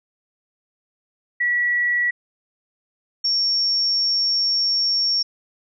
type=tone pair in turn; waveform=sine; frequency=1938 / 5496 Hz; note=B6 / F8; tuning=-33 / -29 cents; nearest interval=octave + tritone; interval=1804 cents; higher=second; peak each=-17 dBFS; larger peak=neither; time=1.4-2.11 / 3.24-5.23 s; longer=second; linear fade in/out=10 ms; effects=none